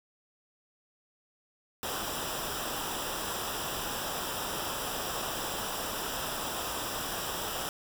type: noise with comb filter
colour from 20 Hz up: pink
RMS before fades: -35 dBFS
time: 1.83-7.69 s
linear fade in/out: 0 ms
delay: 0.46 ms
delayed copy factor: -0.7
effects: none